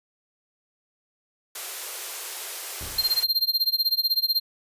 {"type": "high-pass noise", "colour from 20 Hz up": "white", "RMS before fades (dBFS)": -34, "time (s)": [1.55, 3.24], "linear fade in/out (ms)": 5, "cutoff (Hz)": 340, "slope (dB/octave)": 96}
{"type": "noise with exponential decay", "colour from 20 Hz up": "brown", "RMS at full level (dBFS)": -34, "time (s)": [2.81, 3.41], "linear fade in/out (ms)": 0, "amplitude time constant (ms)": 130}
{"type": "tone with tremolo", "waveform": "square", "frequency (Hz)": 4186, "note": "C8", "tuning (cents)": 0, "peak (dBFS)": -18, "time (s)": [2.98, 4.4], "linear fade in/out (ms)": 5, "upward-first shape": "sine", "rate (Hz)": 16, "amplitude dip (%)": 95}
{"effects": ["resampled to 32000 Hz"]}